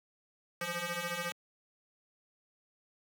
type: ring-modulated tone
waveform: 10% pulse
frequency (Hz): 346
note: F4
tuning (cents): -16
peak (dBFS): -23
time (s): 0.61-1.32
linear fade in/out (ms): 2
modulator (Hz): 872
effects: high-pass 200 Hz 12 dB/octave